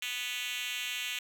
5% pulse tone with high-pass filter, 246.9 Hz, B3, in tune, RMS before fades -36 dBFS, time 0.02-1.19 s, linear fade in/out 2 ms, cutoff 2800 Hz, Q 2.2, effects none

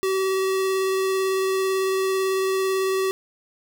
square tone with vibrato, 381.7 Hz, G4, 46 cents flat, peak -21 dBFS, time 0.03-3.11 s, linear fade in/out 0 ms, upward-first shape triangle, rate 18 Hz, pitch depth 12 cents each way, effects none

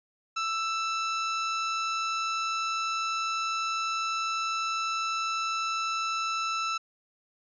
sawtooth tone, 1324 Hz, E6, 7 cents sharp, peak -24 dBFS, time 0.36-6.78 s, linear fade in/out 10 ms, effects resampled to 16000 Hz

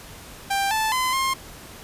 sawtooth tone with pitch steps, 790 / 876 / 1023 / 1063 Hz, G5 / A5 / C6 / C6, +13 / -8 / -39 / +27 cents, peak -17 dBFS, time 0.5-1.34 s, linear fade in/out 10 ms, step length 210 ms, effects pink hiss -42 dBFS RMS until 1.83 s + resampled to 32000 Hz

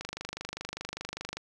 click train, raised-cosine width 0.2 ms, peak -19 dBFS, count 35, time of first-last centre 0.01-1.37 s, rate 25 Hz, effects none

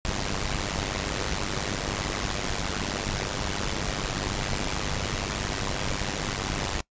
pink noise with amplitude modulation, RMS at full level -25 dBFS, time 0.05-6.81 s, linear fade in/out 0 ms, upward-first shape sine, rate 99.1 Hz, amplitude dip 90%, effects noise-tail reverb RT60 0.1 s tail -22 dB re dry + resampled to 16000 Hz

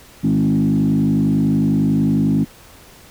sine tone with frequency modulation, 216.5 Hz, A3, 28 cents flat, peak -12 dBFS, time 0.23-2.45 s, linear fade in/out 20 ms, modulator 51 Hz, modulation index 1.5, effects tanh soft clip ceiling -8 dBFS + pink hiss -44 dBFS RMS until 3.1 s

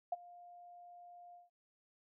sine tone with ADSR envelope, 704 Hz, F5, 14 cents sharp, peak -31 dBFS, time 0.12-1.5 s, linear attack 5 ms, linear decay 28 ms, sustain -22 dB, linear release 160 ms, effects none

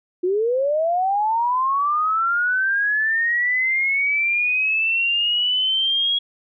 sine linear sweep, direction up, 348.6 to 3322 Hz, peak -17 dBFS, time 0.23-6.19 s, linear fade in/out 10 ms, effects none

